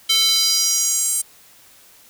square tone with high-pass filter sweep, 442.8 Hz, A4, 11 cents sharp, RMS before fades -18 dBFS, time 0.09-1.22 s, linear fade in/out 10 ms, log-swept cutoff 3400 to 8800 Hz, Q 3.6, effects white hiss -49 dBFS RMS until 2.09 s

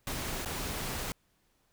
pink noise with dropouts, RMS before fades -36 dBFS, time 0.07-1.12 s, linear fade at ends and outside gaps 1 ms, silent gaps 0.449-0.458 s, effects pink hiss -72 dBFS RMS until 1.72 s

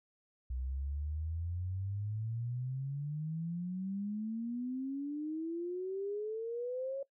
sine exponential sweep, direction up, 61.74 to 554.4 Hz, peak -35 dBFS, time 0.5-7.03 s, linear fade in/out 5 ms, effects noise-tail reverb RT60 0.1 s tail -20 dB re dry

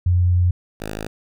sine / 5% pulse tone pair in turn, 89 / 52.92 Hz, F2 / G#1, +33 / +33 cents, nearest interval major sixth, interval 900 cents, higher first, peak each -13 / -16 dBFS, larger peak first, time 0.06-0.51 / 0.8-1.07 s, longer first, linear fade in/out 5 ms, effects none

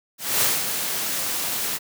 white noise with ADSR envelope, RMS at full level -19 dBFS, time 0.18-1.79 s, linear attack 240 ms, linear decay 200 ms, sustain -7 dB, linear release 34 ms, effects high-pass 100 Hz 12 dB/octave

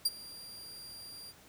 sawtooth tone with ADSR envelope, 4761 Hz, D8, 23 cents sharp, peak -21 dBFS, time 0.05-1.33 s, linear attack 8 ms, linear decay 33 ms, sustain -22 dB, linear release 35 ms, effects pink hiss -58 dBFS RMS until 1.48 s + high-pass 60 Hz 12 dB/octave

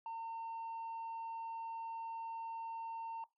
sine tone, 910 Hz, A#5, 42 cents flat, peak -38 dBFS, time 0.06-3.24 s, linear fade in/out 2 ms, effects noise-tail reverb RT60 0.2 s tail -22 dB re dry + tanh soft clip ceiling -40 dBFS

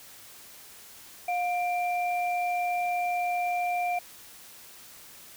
sine tone pair together, 710.1 / 2365 Hz, F5 / D7, +29 / +12 cents, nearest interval octave + major sixth, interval 2083 cents, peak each -26 / -34 dBFS, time 1.28-3.99 s, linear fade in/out 5 ms, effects white hiss -49 dBFS RMS until 5.36 s

